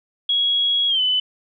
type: tone with pitch glide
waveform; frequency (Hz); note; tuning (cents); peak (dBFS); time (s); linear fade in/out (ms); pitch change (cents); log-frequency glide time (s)
sine; 3322 to 3011; G#7 to F#7; 0 to +30; -16; 0.29-1.2; 5; -170; 0.88-1.01
effects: none

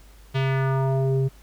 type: tone with low-pass filter sweep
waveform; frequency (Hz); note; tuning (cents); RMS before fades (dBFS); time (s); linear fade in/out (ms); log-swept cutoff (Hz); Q
square; 134; C3; +42; -22; 0.34-1.29; 20; 3400 to 290; 2
effects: added 50 Hz sine -47 dBFS peak until 1.42 s + pink hiss -55 dBFS RMS until 1.42 s

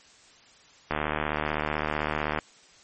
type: click train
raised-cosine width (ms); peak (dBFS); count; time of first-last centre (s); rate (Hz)
0.5; -11; 113; 0.91-2.388; 75.8
effects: white hiss -55 dBFS RMS until 2.83 s + MP3 32 kbps

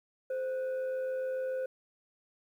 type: tone with frequency modulation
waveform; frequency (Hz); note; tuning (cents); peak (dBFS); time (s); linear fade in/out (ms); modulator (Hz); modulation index
sine; 520; C5; -11; -30; 0.3-1.66; 5; 953; 0.27
effects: tanh soft clip ceiling -28 dBFS + 11-bit

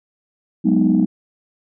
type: chord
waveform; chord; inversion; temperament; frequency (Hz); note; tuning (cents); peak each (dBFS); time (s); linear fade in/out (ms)
sine; G# minor seventh; third; equal; 185 / 207.7 / 246.9 / 311.1; F#3 / G#3 / B3 / D#4; 0 / 0 / 0 / 0; -17; 0.64-1.06; 20
effects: tanh soft clip ceiling -5 dBFS

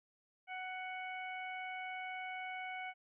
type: harmonic tone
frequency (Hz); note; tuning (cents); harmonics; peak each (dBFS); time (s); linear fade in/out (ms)
743; F#5; +7; 1 / 2 / 3 / 4; -44 / -49 / -45 / -56; 0.47-2.94; 50
effects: none

